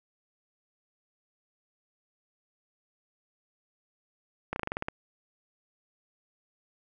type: slowing click train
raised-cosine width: 0.5 ms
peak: -16 dBFS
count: 9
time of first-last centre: 4.53-4.885 s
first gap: 31 ms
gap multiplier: 1.1
effects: none